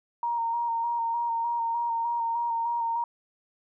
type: tone with vibrato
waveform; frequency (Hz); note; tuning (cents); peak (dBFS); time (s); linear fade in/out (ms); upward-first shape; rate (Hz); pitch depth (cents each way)
sine; 932.3; A#5; 0; -25; 0.23-3.04; 2; square; 3.3; 21
effects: none